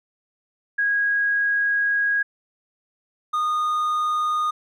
sine / triangle tone pair in turn, 1646 / 1228.8 Hz, G#6 / D#6, -16 / -22 cents, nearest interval perfect fourth, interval 506 cents, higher first, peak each -18 dBFS, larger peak neither, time 0.78-2.23 / 3.33-4.51 s, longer first, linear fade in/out 10 ms, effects none

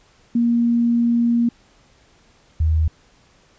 sine tone pair in turn, 235.6 / 79.12 Hz, A#3 / D#2, +19 / +30 cents, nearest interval octave + perfect fifth, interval 1889 cents, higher first, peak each -14 dBFS, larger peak neither, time 0.35-1.49 / 2.6-2.88 s, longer first, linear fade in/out 5 ms, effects pink hiss -55 dBFS RMS until 3.58 s + resampled to 16000 Hz

